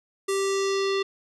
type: tone with low-pass filter sweep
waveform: square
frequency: 391.2 Hz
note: G4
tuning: 4 cents flat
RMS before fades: -25 dBFS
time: 0.28-1.03 s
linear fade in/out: 10 ms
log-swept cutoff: 9400 to 3800 Hz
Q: 2.2
effects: none